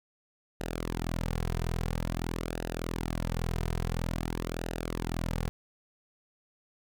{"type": "tone with flanger", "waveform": "sawtooth", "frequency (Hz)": 41.72, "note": "E1", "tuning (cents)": 22, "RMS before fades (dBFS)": -33, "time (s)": [0.6, 5.49], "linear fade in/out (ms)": 0, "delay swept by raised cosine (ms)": [0.89, 3.59], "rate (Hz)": 0.49, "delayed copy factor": -0.65, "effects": []}